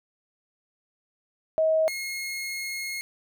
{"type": "tone pair in turn", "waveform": ["sine", "sawtooth"], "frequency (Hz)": [636, 2157], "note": ["D#5", "C#7"], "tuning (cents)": [38, -48], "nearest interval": "octave + major sixth", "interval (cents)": 2114, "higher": "second", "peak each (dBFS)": [-19, -27], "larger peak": "first", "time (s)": [[1.58, 1.88], [1.88, 3.01]], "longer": "second", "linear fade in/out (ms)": 0, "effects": []}